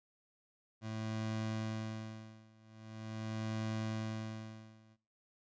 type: tone with tremolo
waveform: 25% pulse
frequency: 110 Hz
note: A2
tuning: in tune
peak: -32 dBFS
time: 0.81-4.97 s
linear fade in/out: 50 ms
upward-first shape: sine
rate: 0.43 Hz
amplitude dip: 95%
effects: noise-tail reverb RT60 0.6 s tail -25 dB re dry + resampled to 16000 Hz